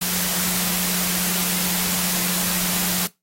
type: tone in noise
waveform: sine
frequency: 180 Hz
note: F#3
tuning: 47 cents flat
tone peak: -28 dBFS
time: 0.01-3.07 s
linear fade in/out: 10 ms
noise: white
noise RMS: -23 dBFS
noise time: 0.01-3.07 s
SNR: -8 dB
effects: noise-tail reverb RT60 0.2 s tail -20 dB re dry + AAC 48 kbps